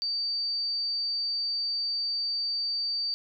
sine tone, 4620 Hz, D8, 29 cents flat, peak -27 dBFS, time 0.02-3.14 s, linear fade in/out 0 ms, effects none

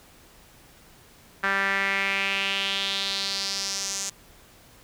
sawtooth tone with band-pass filter sweep, 196 Hz, G3, in tune, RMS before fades -27 dBFS, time 1.43-4.1 s, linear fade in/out 10 ms, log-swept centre 1600 to 6800 Hz, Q 3.5, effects pink hiss -53 dBFS RMS until 4.83 s

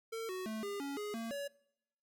square tone with pitch steps, 452.2 / 371.2 / 218.5 / 403.7 / 280.1 / 416.5 / 228 / 566 Hz, A4 / F#4 / A3 / G#4 / C#4 / G#4 / A#3 / C#5, +47 / +6 / -12 / -49 / +18 / +5 / -38 / +36 cents, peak -39 dBFS, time 0.12-1.48 s, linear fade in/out 10 ms, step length 170 ms, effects noise-tail reverb RT60 0.8 s tail -23 dB re dry

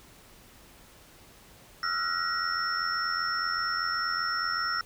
sine tone cluster, 1285 / 1370 / 1458 / 1896 / 5400 Hz, E6 / F6 / F#6 / A#6 / E8, -45 / -34 / -26 / +29 / +41 cents, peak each -35 / -31 / -35 / -36 / -33 dBFS, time 1.83-4.81 s, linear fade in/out 2 ms, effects pink hiss -54 dBFS RMS until 4.85 s

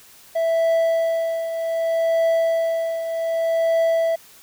triangle tone with tremolo, 659.3 Hz, E5, in tune, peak -13 dBFS, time 0.35-4.16 s, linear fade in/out 10 ms, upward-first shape triangle, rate 0.65 Hz, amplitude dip 65%, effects white hiss -48 dBFS RMS until 4.42 s

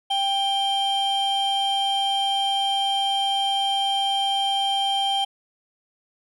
triangle tone pair together, 789 / 3156 Hz, G5 / G7, +11 / +11 cents, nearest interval 2 octaves, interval 2400 cents, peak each -20 / -21 dBFS, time 0.1-5.25 s, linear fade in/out 10 ms, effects tanh soft clip ceiling -14 dBFS

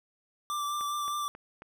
square tone with vibrato, 1174.7 Hz, D6, in tune, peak -31 dBFS, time 0.5-1.28 s, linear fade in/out 0 ms, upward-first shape triangle, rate 4.9 Hz, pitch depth 22 cents each way
click train, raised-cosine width 0.5 ms, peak -31 dBFS, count 4, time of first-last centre 0.81-1.621 s, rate 3.7 Hz
effects none

